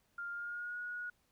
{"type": "tone with pitch glide", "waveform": "sine", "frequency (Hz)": [1400, 1452.7], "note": ["F6", "F#6"], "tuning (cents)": [4, -32], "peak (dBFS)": -39, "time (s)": [0.18, 1.1], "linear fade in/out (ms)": 5, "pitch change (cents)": 64, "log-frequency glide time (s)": [0.31, 0.78], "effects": ["pink hiss -75 dBFS RMS until 1.31 s"]}